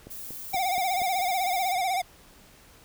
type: click train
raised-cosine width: 2 ms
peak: -29 dBFS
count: 5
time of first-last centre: 0.07-1.018 s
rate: 4.22 Hz
type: noise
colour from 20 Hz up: violet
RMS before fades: -39 dBFS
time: 0.1-1.73 s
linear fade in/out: 10 ms
type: tone with vibrato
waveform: square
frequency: 740 Hz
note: F#5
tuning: in tune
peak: -25 dBFS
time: 0.53-2.02 s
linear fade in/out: 10 ms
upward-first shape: sine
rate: 16 Hz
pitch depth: 92 cents each way
effects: pink hiss -54 dBFS RMS until 2.84 s